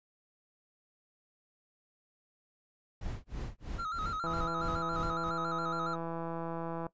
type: noise with tremolo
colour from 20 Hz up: brown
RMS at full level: -37 dBFS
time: 3.01-5.3 s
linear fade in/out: 5 ms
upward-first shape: sine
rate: 3.1 Hz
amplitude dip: 100%
type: tone with vibrato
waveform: triangle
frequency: 1318.5 Hz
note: E6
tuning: in tune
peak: -32 dBFS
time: 3.78-5.96 s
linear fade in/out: 20 ms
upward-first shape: square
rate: 7.2 Hz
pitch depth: 69 cents each way
type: click train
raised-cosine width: 1 ms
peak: -25 dBFS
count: 437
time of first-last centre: 4.24-6.867 s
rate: 166 Hz
effects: noise-tail reverb RT60 0.1 s tail -18 dB re dry + resampled to 16000 Hz